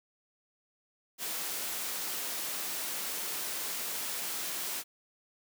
white high-pass noise, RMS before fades -36 dBFS, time 1.18-4.84 s, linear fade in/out 50 ms, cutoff 210 Hz, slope 12 dB/octave, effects none

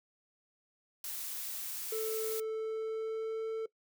blue noise, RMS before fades -40 dBFS, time 1.04-2.4 s, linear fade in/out 2 ms
triangle tone with pitch glide, 440 to 444.9 Hz, A4 to A4, 0 to +19 cents, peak -31 dBFS, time 1.92-3.66 s, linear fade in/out 5 ms, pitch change +19 cents, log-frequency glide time 2.49-3.47 s
effects noise-tail reverb RT60 0.1 s tail -20 dB re dry

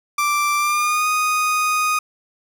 30% pulse tone with pitch glide, 1174.7 to 1241.7 Hz, D6 to D#6, 0 to -4 cents, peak -14 dBFS, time 0.18-1.99 s, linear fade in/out 5 ms, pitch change +96 cents, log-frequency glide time 0.57-1.07 s, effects none

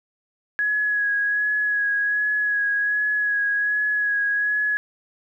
sine tone with vibrato, 1673 Hz, G#6, 12 cents sharp, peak -19 dBFS, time 0.59-4.77 s, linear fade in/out 0 ms, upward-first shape sine, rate 1.3 Hz, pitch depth 21 cents each way, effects 10-bit

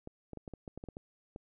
clicks, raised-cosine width 2 ms, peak -30 dBFS, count 11, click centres 0.074 / 0.333 / 0.373 / 0.478 / 0.537 / 0.678 / 0.776 / 0.839 / 0.887 / 0.969 / 1.361 s, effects none

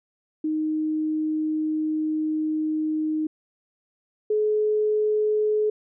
sine tone pair in turn, 310.5 / 425.8 Hz, D#4 / G#4, -3 / +43 cents, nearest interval perfect fourth, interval 546 cents, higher second, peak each -22 / -19 dBFS, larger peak second, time 0.44-3.27 / 4.3-5.7 s, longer first, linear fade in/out 5 ms, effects none

